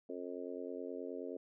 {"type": "harmonic tone", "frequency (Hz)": 89.5, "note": "F2", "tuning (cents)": 43, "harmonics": [3, 4, 5, 6, 7], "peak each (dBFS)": [-46, -47, -45, -49, -51], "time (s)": [0.09, 1.37], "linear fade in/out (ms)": 5, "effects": []}